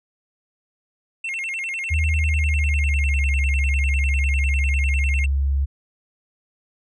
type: tone with vibrato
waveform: triangle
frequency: 2400 Hz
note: D7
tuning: 37 cents sharp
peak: -23 dBFS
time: 1.24-5.26 s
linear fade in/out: 5 ms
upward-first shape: square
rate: 10 Hz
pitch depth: 200 cents each way
type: tone with pitch glide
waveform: sine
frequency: 77.78 to 68.89 Hz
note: D#2 to C#2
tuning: 0 to -10 cents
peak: -17 dBFS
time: 1.9-5.66 s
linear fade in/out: 20 ms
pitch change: -210 cents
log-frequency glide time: 2.1-3.29 s
effects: resampled to 24000 Hz